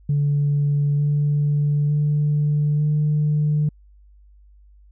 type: tone with pitch steps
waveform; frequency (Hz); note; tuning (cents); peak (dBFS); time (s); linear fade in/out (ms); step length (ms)
sine; 144.5 / 146.35 / 148.22 / 150.12; D3 / D3 / D3 / D3; -28 / -6 / +16 / +38; -15; 0.09-3.69; 5; 900
effects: tanh soft clip ceiling -13 dBFS + added 50 Hz sine -47 dBFS peak until 4.91 s